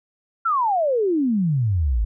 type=exponential sweep; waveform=sine; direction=down; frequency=1396.9 to 49.72 Hz; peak=-17 dBFS; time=0.45-2.05 s; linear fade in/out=10 ms; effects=none